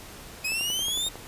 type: exponential sweep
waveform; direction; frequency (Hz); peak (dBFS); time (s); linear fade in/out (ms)
sawtooth; up; 2504 to 3729; -23; 0.44-1.09; 10
type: click train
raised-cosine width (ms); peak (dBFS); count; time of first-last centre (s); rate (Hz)
1; -26; 8; 0.52-1.156; 11
effects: pink hiss -44 dBFS RMS until 1.27 s + resampled to 32000 Hz